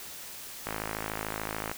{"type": "click train", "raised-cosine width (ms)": 0.5, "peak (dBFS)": -17, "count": 57, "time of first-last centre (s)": [0.67, 1.715], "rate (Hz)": 53.6, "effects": ["white hiss -43 dBFS RMS until 1.77 s"]}